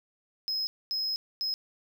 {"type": "tone bursts at uneven times", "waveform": "triangle", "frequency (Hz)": 5120, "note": "D#8", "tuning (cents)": 49, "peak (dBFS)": -27, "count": 3, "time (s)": [[0.48, 0.67], [0.91, 1.16], [1.41, 1.54]], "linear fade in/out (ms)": 0, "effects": []}